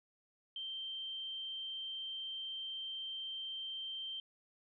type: tone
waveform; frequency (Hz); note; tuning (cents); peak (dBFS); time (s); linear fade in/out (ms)
sine; 3136; G7; 0; -40; 0.56-4.2; 2
effects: none